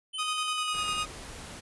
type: tone with pitch glide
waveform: square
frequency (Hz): 3053 to 2849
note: G7 to F7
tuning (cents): -46 to +34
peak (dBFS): -34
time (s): 0.13-1.04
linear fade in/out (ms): 20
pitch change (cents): -120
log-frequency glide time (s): 0.45-0.87
type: tone with tremolo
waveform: sawtooth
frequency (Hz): 1244.5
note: D#6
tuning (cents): 0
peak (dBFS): -25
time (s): 0.18-1.06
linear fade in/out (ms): 20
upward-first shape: square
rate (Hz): 10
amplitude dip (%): 35
type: noise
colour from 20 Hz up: pink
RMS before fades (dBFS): -43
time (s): 0.73-1.61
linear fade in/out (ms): 20
effects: resampled to 24000 Hz